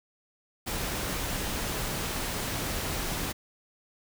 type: noise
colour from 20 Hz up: pink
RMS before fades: -32 dBFS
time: 0.66-3.33 s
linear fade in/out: 20 ms
effects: none